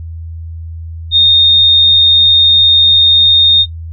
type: tone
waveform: sine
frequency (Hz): 3679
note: A#7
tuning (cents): -24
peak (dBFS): -4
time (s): 1.11-3.66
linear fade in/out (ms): 50
effects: noise-tail reverb RT60 0.1 s tail -18 dB re dry + added 82 Hz sine -22 dBFS peak until 3.92 s